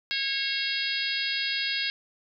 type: harmonic tone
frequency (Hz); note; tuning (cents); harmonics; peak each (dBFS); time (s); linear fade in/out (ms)
546; C#5; -26; 3 / 4 / 5 / 6 / 7 / 8 / 9; -34 / -34 / -34 / -34 / -34 / -34 / -34; 0.11-1.9; 0
effects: none